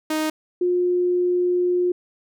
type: tone pair in turn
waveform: sawtooth / sine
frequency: 311.1 / 357.1 Hz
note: D#4 / F4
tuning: 0 / +39 cents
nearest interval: major second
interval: 239 cents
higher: second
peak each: -17 dBFS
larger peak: neither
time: 0.1-0.3 / 0.61-1.92 s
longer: second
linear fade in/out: 5 ms
effects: none